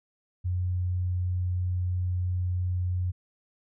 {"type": "tone", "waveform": "sine", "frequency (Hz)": 90.3, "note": "F#2", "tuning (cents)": -42, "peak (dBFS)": -25, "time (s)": [0.44, 3.12], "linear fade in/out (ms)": 20, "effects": []}